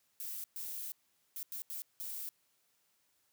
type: noise bursts at uneven times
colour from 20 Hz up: violet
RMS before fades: -42 dBFS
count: 6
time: 0.2-0.44 / 0.56-0.92 / 1.36-1.43 / 1.52-1.62 / 1.7-1.82 / 2-2.29 s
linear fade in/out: 0 ms
effects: white hiss -75 dBFS RMS until 3.32 s + high-pass 60 Hz 12 dB/octave